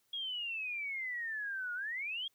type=exponential two-way sweep; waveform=sine; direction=down then up; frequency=3318 to 1423 to 3318 Hz; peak=-36 dBFS; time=0.13-2.28 s; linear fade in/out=5 ms; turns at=1.74 s; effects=white hiss -75 dBFS RMS until 2.34 s

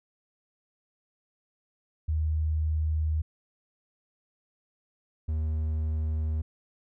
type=tone pair in turn; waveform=sine / triangle; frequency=78 / 78 Hz; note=D#2 / D#2; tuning=+5 / +5 cents; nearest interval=unison; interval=0 cents; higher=neither; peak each=-24 dBFS; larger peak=neither; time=2.08-3.22 / 5.28-6.42 s; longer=neither; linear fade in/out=10 ms; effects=none

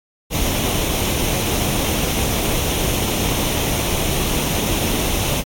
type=noise with comb filter; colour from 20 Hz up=pink; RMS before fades=-20 dBFS; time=0.3-5.44 s; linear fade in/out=50 ms; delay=0.32 ms; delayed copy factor=+0.5; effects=AAC 64 kbps

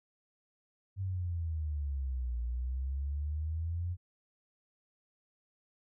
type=exponential two-way sweep; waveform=sine; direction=down then up; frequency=98 to 58.6 to 89.9 Hz; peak=-32 dBFS; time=0.96-3.97 s; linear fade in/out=50 ms; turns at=2.4 s; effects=none

